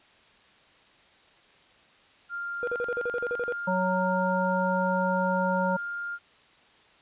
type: tone with pitch glide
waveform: sine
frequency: 1396.9 to 1405 Hz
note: F6 to F6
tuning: 0 to +10 cents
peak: -31 dBFS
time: 2.29-6.19 s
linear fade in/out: 50 ms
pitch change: +10 cents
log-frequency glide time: 2.75-3.07 s
type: tone bursts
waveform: triangle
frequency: 484 Hz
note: B4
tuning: 35 cents flat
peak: -25 dBFS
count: 11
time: 2.63-3.523 s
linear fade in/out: 0 ms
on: 43 ms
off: 42 ms
type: harmonic tone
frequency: 185 Hz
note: F#3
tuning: in tune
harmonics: 1 / 3 / 5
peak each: -28 / -28 / -28 dBFS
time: 3.67-5.77 s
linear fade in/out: 10 ms
effects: white hiss -58 dBFS RMS until 7.01 s + resampled to 8000 Hz